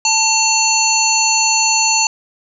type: harmonic tone with a mistuned harmonic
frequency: 880 Hz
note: A5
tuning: in tune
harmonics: 1 / 3 / 5 / 7 / 8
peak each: -18 / -18 / -18 / -18 / -18 dBFS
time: 0.05-2.07 s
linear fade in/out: 2 ms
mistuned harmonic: 3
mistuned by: +49 cents
effects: none